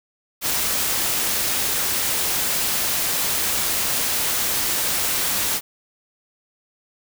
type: noise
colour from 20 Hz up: white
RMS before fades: -22 dBFS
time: 0.41-5.61 s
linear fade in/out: 50 ms
effects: none